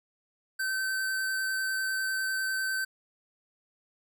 square tone with vibrato, 1541 Hz, G6, 30 cents flat, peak -29 dBFS, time 0.59-2.85 s, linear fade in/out 10 ms, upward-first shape sine, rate 10 Hz, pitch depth 8 cents each way, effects none

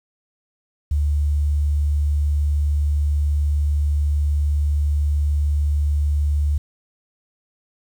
sine tone, 73.42 Hz, D2, in tune, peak -16 dBFS, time 0.91-6.58 s, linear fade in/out 5 ms, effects 8-bit

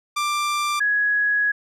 sawtooth / sine tone pair in turn, 1182 / 1671.6 Hz, D6 / G#6, +11 / +11 cents, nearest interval tritone, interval 600 cents, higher second, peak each -17 dBFS, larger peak neither, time 0.16-0.8 / 0.8-1.52 s, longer second, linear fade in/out 10 ms, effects low-pass 10000 Hz 12 dB/octave

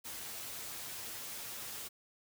white noise with comb filter, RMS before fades -44 dBFS, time 0.04-1.89 s, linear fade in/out 20 ms, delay 8.7 ms, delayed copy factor +0.5, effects none

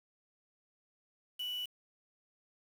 sine tone with quantisation, 2960 Hz, F#7, in tune, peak -36 dBFS, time 1.39-1.66 s, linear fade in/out 10 ms, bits 8, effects none

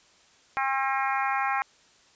harmonic tone, 268.8 Hz, C4, 47 cents sharp, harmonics 3 / 4 / 5 / 6 / 7 / 8 / 9, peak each -28 / -30 / -32 / -34 / -35 / -36 / -37 dBFS, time 0.57-1.62 s, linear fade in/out 0 ms, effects white hiss -59 dBFS RMS until 2.15 s + resampled to 16000 Hz

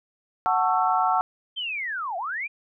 sine chord, F# minor seventh, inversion none, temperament just, 740 / 888 / 1110 / 1332 Hz, F#5 / A5 / C#6 / E6, 0 / +16 / +2 / +18 cents, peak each -23 / -25 / -27 / -25 dBFS, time 0.46-1.21 s, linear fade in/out 0 ms
sine linear two-way sweep, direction down then up, 3190 to 657 to 2483 Hz, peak -27 dBFS, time 1.56-2.48 s, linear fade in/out 20 ms, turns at 2.17 s
effects none

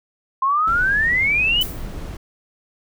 sine exponential sweep, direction up, 1046.5 to 3036 Hz, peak -15 dBFS, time 0.42-1.63 s, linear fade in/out 5 ms
brown noise, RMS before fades -30 dBFS, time 0.67-2.17 s, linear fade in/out 5 ms
violet noise with exponential decay, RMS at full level -26 dBFS, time 1.61-1.96 s, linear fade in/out 2 ms, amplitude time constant 74 ms
effects none

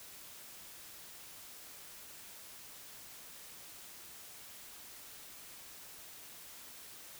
silence, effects white hiss -52 dBFS RMS until 7.19 s

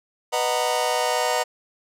sawtooth chord, B major seventh, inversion none, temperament just, 493.9 / 617.4 / 740.8 / 926 Hz, B4 / D#5 / F#5 / A#5, 0 / -14 / +2 / -12 cents, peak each -22 dBFS, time 0.32-1.44 s, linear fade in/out 20 ms, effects low-pass 12000 Hz 12 dB/octave

